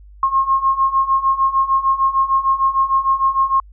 sine beating tone pair, 1071 / 1077.6 Hz, C6 / C#6, +40 / -49 cents, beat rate 6.6 Hz, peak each -18 / -15 dBFS, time 0.23-3.6 s, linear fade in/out 2 ms, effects added 50 Hz sine -39 dBFS peak until 3.72 s

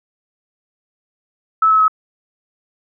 sine tone with pitch steps, 1305 / 1293 / 1281.1 Hz, E6 / E6 / E6, -18 / -34 / -50 cents, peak -9 dBFS, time 1.62-1.881 s, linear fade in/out 5 ms, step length 87 ms, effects none

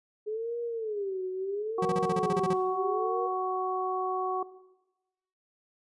sine tone with vibrato, 419 Hz, G#4, 15 cents sharp, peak -30 dBFS, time 0.26-3.28 s, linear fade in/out 20 ms, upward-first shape sine, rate 0.74 Hz, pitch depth 210 cents each way
harmonic tone, 372 Hz, F#4, 9 cents sharp, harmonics 1 / 2 / 3, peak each -30 / -33 / -32 dBFS, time 1.78-4.43 s, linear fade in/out 5 ms
square tone bursts, 177 Hz, F3, 23 cents sharp, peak -29 dBFS, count 11, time 1.82-2.534 s, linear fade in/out 5 ms, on 34 ms, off 34 ms
effects noise-tail reverb RT60 1.0 s tail -17 dB re dry + resampled to 24000 Hz

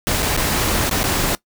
pink noise with dropouts, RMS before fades -19 dBFS, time 0.07-1.35 s, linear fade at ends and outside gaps 0 ms, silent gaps 0.223-0.227 / 0.365-0.375 / 0.894-0.912 / 1.032-1.04 s, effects noise-tail reverb RT60 0.1 s tail -20 dB re dry

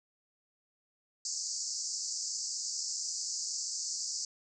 white band-pass noise, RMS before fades -37 dBFS, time 1.25-4.25 s, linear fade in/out 2 ms, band 4600 to 7600 Hz, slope 96 dB/octave, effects none

